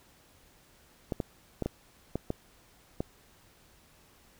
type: clicks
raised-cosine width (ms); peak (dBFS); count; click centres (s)
2; -17; 7; 1.122 / 1.202 / 1.623 / 1.66 / 2.156 / 2.304 / 3.005
effects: pink hiss -61 dBFS RMS until 4.39 s